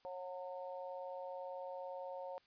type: harmonic tone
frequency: 182 Hz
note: F#3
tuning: 28 cents flat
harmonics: 3 / 4 / 5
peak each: -45 / -50 / -50 dBFS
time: 0.05-2.38 s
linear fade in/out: 0 ms
effects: white hiss -72 dBFS RMS until 2.46 s + resampled to 11025 Hz